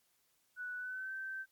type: tone with pitch glide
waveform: sine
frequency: 1480 to 1551.8 Hz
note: F#6 to G6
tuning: 0 to -18 cents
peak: -39 dBFS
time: 0.56-1.46 s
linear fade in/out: 50 ms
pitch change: +82 cents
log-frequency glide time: 0.77-1.13 s
effects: white hiss -75 dBFS RMS until 1.51 s + MP3 96 kbps